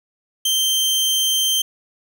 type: tone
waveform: sawtooth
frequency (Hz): 3136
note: G7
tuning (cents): 0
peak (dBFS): -13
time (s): 0.45-1.62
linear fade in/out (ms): 5
effects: none